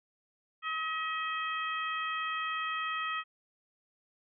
harmonic tone, 637 Hz, D#5, 41 cents sharp, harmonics 2 / 3 / 4 / 5, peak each -34 / -38 / -40 / -42 dBFS, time 0.62-3.24 s, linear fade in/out 50 ms, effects none

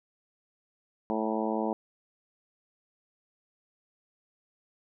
harmonic tone with a mistuned harmonic, 110 Hz, A2, in tune, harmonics 2 / 3 / 4 / 5 / 6 / 7 / 8 / 9, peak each -32 / -34 / -35 / -36 / -37 / -37 / -38 / -39 dBFS, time 1.1-1.73 s, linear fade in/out 0 ms, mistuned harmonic 9, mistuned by -44 cents, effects none

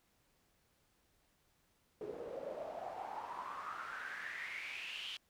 pink noise with band-pass filter sweep, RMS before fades -45 dBFS, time 2.01-5.17 s, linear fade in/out 2 ms, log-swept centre 410 to 3200 Hz, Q 7.1, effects pink hiss -75 dBFS RMS until 5.29 s

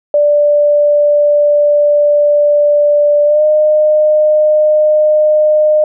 sine tone with pitch glide, 587.3 to 610.1 Hz, D5 to D#5, 0 to -34 cents, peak -6 dBFS, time 0.14-5.84 s, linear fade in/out 2 ms, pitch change +66 cents, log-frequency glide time 3.25-3.43 s, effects none

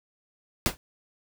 pink noise with exponential decay, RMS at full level -19 dBFS, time 0.66-0.77 s, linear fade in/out 0 ms, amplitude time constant 23 ms, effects none

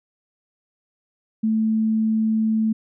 sine tone, 220 Hz, A3, in tune, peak -17 dBFS, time 1.43-2.73 s, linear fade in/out 10 ms, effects none

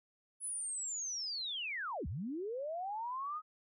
sine linear two-way sweep, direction down then up, 10360 to 61.74 to 1274 Hz, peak -37 dBFS, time 0.4-3.42 s, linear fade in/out 50 ms, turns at 2.07 s, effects none

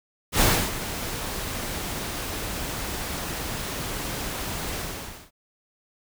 pink noise with ADSR envelope, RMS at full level -18 dBFS, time 0.32-5.31 s, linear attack 86 ms, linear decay 300 ms, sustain -13 dB, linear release 530 ms, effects none

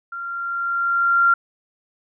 sine tone with level ramp, 1383 Hz, F6, 17 cents flat, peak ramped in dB -28 to -11 dBFS, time 0.12-1.34 s, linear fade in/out 5 ms, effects none

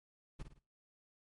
brown noise with echo, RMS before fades -42 dBFS, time 0.39-0.43 s, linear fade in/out 10 ms, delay 54 ms, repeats 3, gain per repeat -7 dB, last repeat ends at 0.592 s, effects noise-tail reverb RT60 0.3 s tail -21 dB re dry + MP3 48 kbps

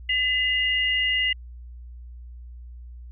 sine tone pair together, 2017 / 2836 Hz, B6 / F7, +36 / +26 cents, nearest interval tritone, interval 590 cents, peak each -23 dBFS, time 0.09-1.33 s, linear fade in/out 5 ms, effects added 60 Hz sine -38 dBFS peak until 3.11 s

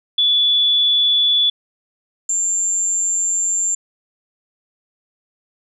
sine tone pair in turn, 3442 / 7293 Hz, A7 / A#8, -39 / -39 cents, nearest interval octave + minor second, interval 1300 cents, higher second, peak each -12 / -16 dBFS, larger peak first, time 0.18-1.5 / 2.29-3.75 s, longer second, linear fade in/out 5 ms, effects none

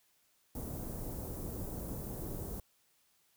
pink band-stop noise, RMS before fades -41 dBFS, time 0.55-2.6 s, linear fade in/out 2 ms, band 520 to 14000 Hz, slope 12 dB/octave, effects white hiss -72 dBFS RMS until 3.36 s

